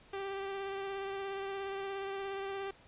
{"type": "tone with vibrato", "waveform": "sawtooth", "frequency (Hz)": 392, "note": "G4", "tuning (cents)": 0, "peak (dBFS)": -33, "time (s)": [0.13, 2.71], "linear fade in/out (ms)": 5, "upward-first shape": "triangle", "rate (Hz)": 17, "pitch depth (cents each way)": 22, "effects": ["pink hiss -60 dBFS RMS until 2.87 s", "resampled to 8000 Hz"]}